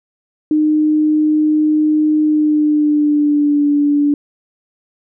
sine tone with pitch glide, 305.9 to 290.2 Hz, D#4 to D4, -29 to -21 cents, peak -10 dBFS, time 0.51-4.14 s, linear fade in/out 2 ms, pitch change -92 cents, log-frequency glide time 2.21-3.66 s, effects none

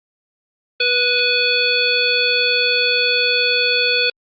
harmonic tone with a mistuned harmonic, 490.5 Hz, B4, 12 cents flat, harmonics 1 / 3 / 5 / 7 / 9, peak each -22 / -23 / -18 / -21 / -20 dBFS, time 0.8-4.1 s, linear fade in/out 5 ms, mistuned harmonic 5, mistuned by +35 cents, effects Opus 32 kbps

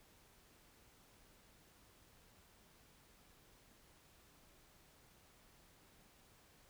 silence, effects pink hiss -67 dBFS RMS until 6.69 s

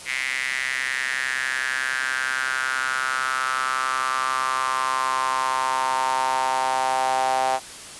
sawtooth tone with high-pass filter sweep, 130.81 Hz, C3, in tune, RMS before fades -24 dBFS, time 0.05-7.6 s, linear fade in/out 50 ms, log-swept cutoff 2100 to 750 Hz, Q 6, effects white hiss -39 dBFS RMS until 7.99 s + resampled to 24000 Hz

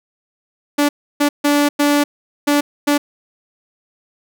sawtooth tone bursts at uneven times, 290 Hz, D4, 22 cents flat, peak -8 dBFS, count 6, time 0.78-0.89 / 1.2-1.29 / 1.44-1.69 / 1.79-2.04 / 2.47-2.61 / 2.87-2.98 s, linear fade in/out 10 ms, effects none

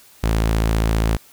sawtooth tone, 55 Hz, A1, in tune, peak -12 dBFS, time 0.23-1.17 s, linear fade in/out 10 ms, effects white hiss -49 dBFS RMS until 1.32 s

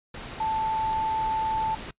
sine tone in noise, 880 Hz, A5, in tune, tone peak -24 dBFS, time 0.4-1.75 s, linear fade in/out 5 ms, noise pink, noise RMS -38 dBFS, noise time 0.14-1.91 s, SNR +11 dB, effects noise-tail reverb RT60 0.1 s tail -22 dB re dry + resampled to 8000 Hz

